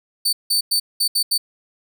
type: tone bursts at uneven times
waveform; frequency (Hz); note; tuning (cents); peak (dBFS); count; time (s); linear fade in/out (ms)
sawtooth; 4550; C#8; +44; -13; 6; 0.25-0.33 / 0.5-0.61 / 0.71-0.8 / 1-1.08 / 1.15-1.23 / 1.31-1.38; 10
effects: none